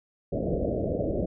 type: low-pass noise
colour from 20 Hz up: white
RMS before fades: -28 dBFS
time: 0.32-1.26 s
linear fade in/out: 10 ms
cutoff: 650 Hz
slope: 96 dB/octave
effects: none